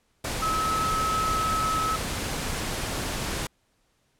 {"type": "tone in noise", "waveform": "sine", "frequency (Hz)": 1292, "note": "E6", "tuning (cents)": -35, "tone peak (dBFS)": -24, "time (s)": [0.42, 1.96], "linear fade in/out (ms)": 5, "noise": "pink", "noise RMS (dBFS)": -30, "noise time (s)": [0.24, 3.47], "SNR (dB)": 3, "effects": ["pink hiss -69 dBFS RMS until 4.19 s", "low-pass 11000 Hz 12 dB/octave"]}